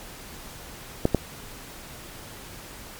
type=clicks; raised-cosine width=2 ms; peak=-5 dBFS; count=2; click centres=1.054 / 1.147 s; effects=pink hiss -42 dBFS RMS until 2.99 s + MP3 96 kbps